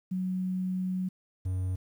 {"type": "tone pair in turn", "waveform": ["sine", "triangle"], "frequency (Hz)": [185, 92.5], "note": ["F#3", "F#2"], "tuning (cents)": [0, 0], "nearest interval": "octave", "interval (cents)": 1200, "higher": "first", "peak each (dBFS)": [-28, -26], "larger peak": "second", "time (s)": [[0.11, 1.09], [1.45, 1.76]], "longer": "first", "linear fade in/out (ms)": 10, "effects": ["10-bit"]}